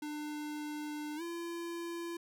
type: tone with pitch glide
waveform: square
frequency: 299.4 to 340 Hz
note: D4 to F4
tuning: +33 to -46 cents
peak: -39 dBFS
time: 0.02-2.17 s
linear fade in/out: 5 ms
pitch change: +221 cents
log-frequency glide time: 1.16-1.22 s
effects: none